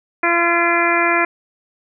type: harmonic tone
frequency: 341.8 Hz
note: F4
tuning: 37 cents flat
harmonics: 1 / 2 / 3 / 4 / 5 / 6 / 7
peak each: -21 / -21 / -21 / -21 / -21 / -21 / -21 dBFS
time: 0.23-1.25 s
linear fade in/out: 5 ms
effects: none